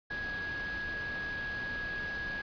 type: tone in noise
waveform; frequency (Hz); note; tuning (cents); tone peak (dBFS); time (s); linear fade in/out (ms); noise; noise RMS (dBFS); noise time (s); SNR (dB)
sine; 1661.2; G#6; 0; -35; 0.1-2.42; 10; pink; -43; 0.1-2.42; +5
effects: resampled to 11025 Hz